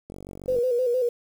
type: click train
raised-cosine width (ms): 2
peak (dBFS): -26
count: 24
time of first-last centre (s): 0.1-0.586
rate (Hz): 47.3
type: tone with vibrato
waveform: sine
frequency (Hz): 493.9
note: B4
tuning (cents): 0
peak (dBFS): -20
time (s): 0.48-1.09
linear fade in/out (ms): 5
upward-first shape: square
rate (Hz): 6.5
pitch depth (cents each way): 54
effects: 8-bit